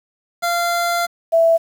25% pulse / sine tone pair in turn, 691 / 661.1 Hz, F5 / E5, -19 / +5 cents, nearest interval minor second, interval 76 cents, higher first, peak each -13 / -10 dBFS, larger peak second, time 0.42-1.07 / 1.32-1.58 s, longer first, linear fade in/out 20 ms, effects 7-bit

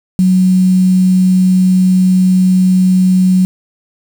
sine tone with quantisation, 185 Hz, F#3, in tune, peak -6 dBFS, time 0.19-3.45 s, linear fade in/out 0 ms, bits 5, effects none

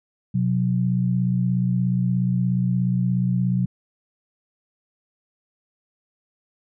sine tone pair together, 126 / 182.89 Hz, B2 / F#3, +35 / -20 cents, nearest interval tritone, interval 645 cents, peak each -21 dBFS, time 0.34-3.66 s, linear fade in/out 10 ms, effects none

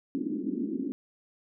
pink band-pass noise, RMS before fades -32 dBFS, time 0.15-0.92 s, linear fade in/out 0 ms, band 220 to 330 Hz, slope 48 dB/octave, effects none

